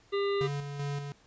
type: harmonic tone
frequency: 400 Hz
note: G4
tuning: 35 cents sharp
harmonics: 1 / 3 / 5 / 7 / 9 / 10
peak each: -27 / -37 / -41 / -44 / -46 / -47 dBFS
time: 0.12-0.48 s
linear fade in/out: 20 ms
type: tone with tremolo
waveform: square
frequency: 142.6 Hz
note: C#3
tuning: 49 cents sharp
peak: -32 dBFS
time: 0.41-1.12 s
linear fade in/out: 0 ms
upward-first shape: square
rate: 2.6 Hz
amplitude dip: 45%
effects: pink hiss -62 dBFS RMS until 1.26 s + resampled to 16000 Hz